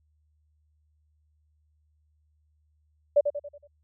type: tone with echo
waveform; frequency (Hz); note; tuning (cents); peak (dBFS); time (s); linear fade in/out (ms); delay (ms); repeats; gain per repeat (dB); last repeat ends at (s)
sine; 580; D5; -22; -15; 3.16-3.21; 10; 93; 5; -7; 3.675
effects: added 76 Hz sine -65 dBFS peak until 3.83 s